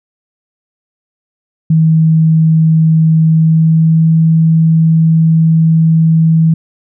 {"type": "tone with pitch glide", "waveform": "sine", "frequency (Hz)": [160, 161.77], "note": ["D#3", "E3"], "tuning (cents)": [49, -32], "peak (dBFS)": -5, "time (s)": [1.7, 6.54], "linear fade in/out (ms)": 5, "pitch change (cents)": 19, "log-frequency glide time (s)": [3.23, 4.13], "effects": []}